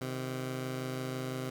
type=tone pair together; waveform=15% pulse; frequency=129.66 / 155.56 Hz; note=C3 / D#3; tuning=-15 / 0 cents; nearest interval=minor third; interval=315 cents; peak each=-29 / -38 dBFS; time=0.01-1.5 s; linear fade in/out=5 ms; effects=none